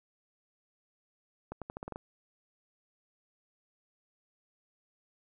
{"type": "accelerating click train", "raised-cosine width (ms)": 1, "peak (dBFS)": -25, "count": 8, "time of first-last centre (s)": [1.52, 1.959], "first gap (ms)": 97, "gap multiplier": 0.85, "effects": []}